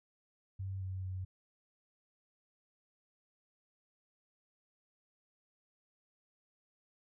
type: tone with pitch steps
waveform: sine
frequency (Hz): 96 / 94 / 93.2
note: G2 / F#2 / F#2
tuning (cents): -36 / +28 / +13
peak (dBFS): -37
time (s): 0.59-1.25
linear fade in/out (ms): 10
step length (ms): 220
effects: none